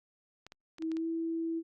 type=clicks; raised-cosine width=0.2 ms; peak=-31 dBFS; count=6; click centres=0.466 / 0.521 / 0.784 / 0.823 / 0.917 / 0.969 s
type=tone with pitch glide; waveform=sine; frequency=322.4 to 329 Hz; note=E4 to E4; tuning=-38 to -3 cents; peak=-31 dBFS; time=0.79-1.63 s; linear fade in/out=50 ms; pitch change=+35 cents; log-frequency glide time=0.93-1.07 s
effects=Opus 48 kbps